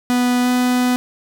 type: tone with pitch glide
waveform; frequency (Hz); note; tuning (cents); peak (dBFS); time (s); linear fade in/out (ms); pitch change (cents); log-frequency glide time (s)
45% pulse; 246.9 to 248.9; B3 to B3; 0 to +14; -14; 0.1-0.96; 0; +14; 0.42-0.48
effects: none